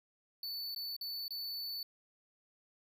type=tone with dropouts; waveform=square; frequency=4484 Hz; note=C#8; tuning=19 cents sharp; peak=-39 dBFS; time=0.43-1.83 s; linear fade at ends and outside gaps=2 ms; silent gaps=0.748-0.761 / 0.965-1.011 / 1.281-1.306 s; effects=none